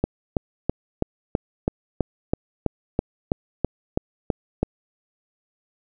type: click train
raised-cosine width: 2 ms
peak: -6 dBFS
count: 15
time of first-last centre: 0.04-4.63 s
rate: 3.05 Hz
effects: none